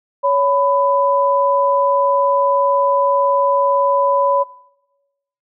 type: tone pair together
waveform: sine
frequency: 560.1 / 998 Hz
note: C#5 / B5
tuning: +18 / +18 cents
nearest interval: minor seventh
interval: 1000 cents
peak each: -15 dBFS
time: 0.23-4.44 s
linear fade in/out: 20 ms
effects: noise-tail reverb RT60 1.0 s tail -23 dB re dry